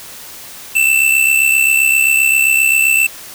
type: tone with amplitude modulation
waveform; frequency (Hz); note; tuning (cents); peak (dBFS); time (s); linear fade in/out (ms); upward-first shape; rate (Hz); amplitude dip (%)
square; 2663; E7; +17; -7; 0.75-3.07; 10; sine; 67.6; 65
effects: white hiss -33 dBFS RMS until 3.34 s